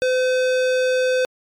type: tone with hard clipping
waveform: sine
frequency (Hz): 510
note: C5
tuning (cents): -44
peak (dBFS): -18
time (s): 0.02-1.25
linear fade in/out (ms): 0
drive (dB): 18
effects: MP3 96 kbps